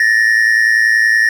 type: tone pair together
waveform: triangle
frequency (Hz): 1760 / 1870.5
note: A6 / A#6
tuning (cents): 0 / +5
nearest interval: minor second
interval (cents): 105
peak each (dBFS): -10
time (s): 0-1.29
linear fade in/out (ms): 2
effects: none